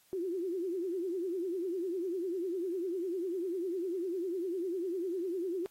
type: tone with vibrato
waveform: sine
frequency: 359.3 Hz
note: F4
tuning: 49 cents sharp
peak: -32 dBFS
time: 0.13-5.66 s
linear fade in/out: 0 ms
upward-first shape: triangle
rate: 10 Hz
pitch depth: 170 cents each way
effects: white hiss -66 dBFS RMS until 5.7 s + AAC 48 kbps